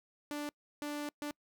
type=tone bursts at uneven times; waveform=sawtooth; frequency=293.7 Hz; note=D4; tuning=in tune; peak=-33 dBFS; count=3; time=0.31-0.49 / 0.82-1.09 / 1.22-1.31 s; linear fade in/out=0 ms; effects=noise-tail reverb RT60 0.1 s tail -26 dB re dry